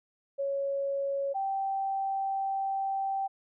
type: tone pair in turn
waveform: sine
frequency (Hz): 554.4 / 779.5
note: C#5 / G5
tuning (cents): 0 / -10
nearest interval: tritone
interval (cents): 590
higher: second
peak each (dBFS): -28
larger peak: neither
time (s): 0.38-1.34 / 1.34-3.28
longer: second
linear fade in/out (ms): 20
effects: none